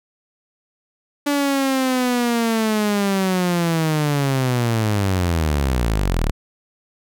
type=linear sweep; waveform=sawtooth; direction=down; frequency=289.7 to 34.65 Hz; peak=-13 dBFS; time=1.26-6.31 s; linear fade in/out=10 ms; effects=none